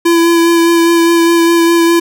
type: tone with vibrato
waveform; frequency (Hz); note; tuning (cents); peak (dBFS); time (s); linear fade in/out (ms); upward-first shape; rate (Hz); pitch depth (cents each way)
square; 336.8; E4; +37; -7; 0.05-2; 10; sine; 4.9; 16
effects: none